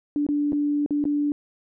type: tone with dropouts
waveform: sine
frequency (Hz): 291.9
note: D4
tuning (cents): -10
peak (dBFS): -20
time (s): 0.16-1.32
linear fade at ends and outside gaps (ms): 1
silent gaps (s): 0.266-0.288 / 0.522-0.53 / 0.862-0.907 / 1.041-1.053
effects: none